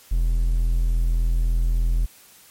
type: tone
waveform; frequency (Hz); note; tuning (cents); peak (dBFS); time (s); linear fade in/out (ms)
triangle; 41.73; E1; +22; -15; 0.11-2.06; 10
effects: white hiss -50 dBFS RMS until 2.5 s + MP3 64 kbps